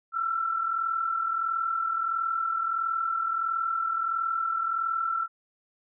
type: tone pair together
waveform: sine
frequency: 1336.5 / 1378 Hz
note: E6 / F6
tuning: +23 / -24 cents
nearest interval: minor second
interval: 53 cents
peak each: -26 / -33 dBFS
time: 0.12-5.28 s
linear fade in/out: 50 ms
effects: none